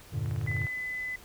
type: chord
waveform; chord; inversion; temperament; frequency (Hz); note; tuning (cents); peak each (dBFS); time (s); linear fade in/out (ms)
triangle; E half-diminished seventh; none; equal; 82.41 / 98 / 116.54 / 146.83; E2 / G2 / Bb2 / D3; 0 / 0 / 0 / 0; -37 / -32 / -31 / -33; 0.12-0.67; 20
type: click train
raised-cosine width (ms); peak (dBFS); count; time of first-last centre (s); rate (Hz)
0.5; -30; 9; 0.26-0.668; 19.6
type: tone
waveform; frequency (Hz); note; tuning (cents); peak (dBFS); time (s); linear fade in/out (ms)
sine; 2009; B6; +29; -32; 0.47-1.16; 5
effects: pink hiss -52 dBFS RMS until 1.24 s